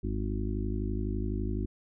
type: harmonic tone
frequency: 51.91 Hz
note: G#1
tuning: in tune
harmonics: 1 / 2 / 4 / 5 / 6 / 7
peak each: -32 / -35 / -38 / -39 / -40 / -40 dBFS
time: 0.03-1.66 s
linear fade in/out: 10 ms
effects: none